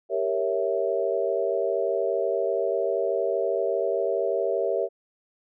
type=chord; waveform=sine; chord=G diminished seventh; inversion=none; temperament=equal with one note detuned; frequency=393.6 / 466.2 / 554.4 / 659.3 Hz; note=G4 / Bb4 / Db5 / Fb5; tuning=+7 / 0 / 0 / 0 cents; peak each=-28 dBFS; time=0.09-4.89 s; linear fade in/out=50 ms; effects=none